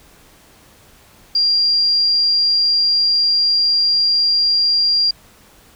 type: tone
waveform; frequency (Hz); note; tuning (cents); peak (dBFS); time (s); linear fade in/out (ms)
sine; 4774; D8; +28; -12; 1.35-5.11; 5
effects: pink hiss -48 dBFS RMS until 5.75 s